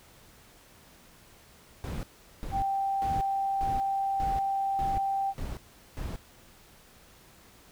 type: noise bursts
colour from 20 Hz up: brown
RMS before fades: -35 dBFS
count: 8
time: 1.84-6.16 s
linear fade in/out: 0 ms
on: 190 ms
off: 400 ms
type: tone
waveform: sine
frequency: 784 Hz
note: G5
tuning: in tune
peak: -26 dBFS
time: 2.51-5.34 s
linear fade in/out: 50 ms
effects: pink hiss -56 dBFS RMS until 7.71 s